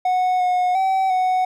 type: tone with pitch steps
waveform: triangle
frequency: 735 / 726 / 765 / 741 Hz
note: F#5 / F#5 / G5 / F#5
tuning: -12 / -33 / -42 / +2 cents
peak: -14 dBFS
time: 0.05-1.45 s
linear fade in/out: 5 ms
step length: 350 ms
effects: none